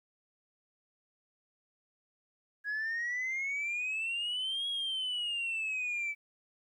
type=exponential two-way sweep; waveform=sine; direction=up then down; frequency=1657 to 3322 to 2296 Hz; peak=-30 dBFS; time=2.64-6.15 s; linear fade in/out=50 ms; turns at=4.68 s; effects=tanh soft clip ceiling -30 dBFS + 12-bit